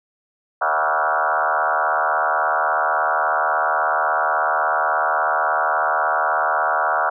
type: tone with frequency modulation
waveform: sine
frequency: 1049 Hz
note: C6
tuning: 4 cents sharp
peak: -16 dBFS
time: 0.61-7.1 s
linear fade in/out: 10 ms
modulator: 76.4 Hz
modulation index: 5.7
effects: none